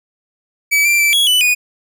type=tone with pitch steps; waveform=45% pulse; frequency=2293 / 2359 / 2328 / 3337 / 2986 / 2469 Hz; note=D7 / D7 / D7 / G#7 / F#7 / D#7; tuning=-42 / +7 / -16 / +8 / +15 / -14 cents; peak=-10 dBFS; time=0.71-1.55 s; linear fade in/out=20 ms; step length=140 ms; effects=none